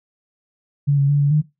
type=tone with pitch steps; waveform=sine; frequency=142.7 / 139.7 / 144 / 142.9 / 151.7 Hz; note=D3 / C#3 / D3 / D3 / D#3; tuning=-49 / +14 / -34 / -47 / -44 cents; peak=-12 dBFS; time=0.87-1.42 s; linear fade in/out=20 ms; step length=110 ms; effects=noise-tail reverb RT60 0.2 s tail -18 dB re dry